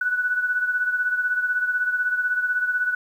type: beating tone pair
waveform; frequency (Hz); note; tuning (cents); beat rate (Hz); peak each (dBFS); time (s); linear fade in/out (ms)
sine; 1480 / 1496; F#6 / F#6; 0 / +19; 16; -21 / -28; 0.01-2.95; 5
effects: 9-bit